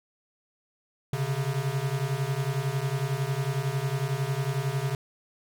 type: beating tone pair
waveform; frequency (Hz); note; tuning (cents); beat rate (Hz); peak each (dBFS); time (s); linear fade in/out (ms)
square; 130.81 / 141.81; C3 / C#3; 0 / +40; 11; -30; 1.13-4.95; 2
effects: none